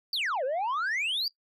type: exponential two-way sweep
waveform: sine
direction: down then up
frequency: 4812 to 493.9 to 4812 Hz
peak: -24 dBFS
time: 0.13-1.28 s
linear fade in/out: 2 ms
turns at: 0.44 s
effects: noise-tail reverb RT60 0.1 s tail -23 dB re dry + tanh soft clip ceiling -26 dBFS